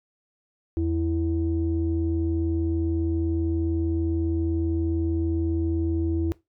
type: tone pair together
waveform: sine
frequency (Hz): 82.4 / 329.6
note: E2 / E4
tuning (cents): 0 / 0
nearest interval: 2 octaves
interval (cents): 2400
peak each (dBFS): -24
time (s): 0.77-6.32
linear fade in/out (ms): 0
effects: noise-tail reverb RT60 0.2 s tail -20 dB re dry + tanh soft clip ceiling -15 dBFS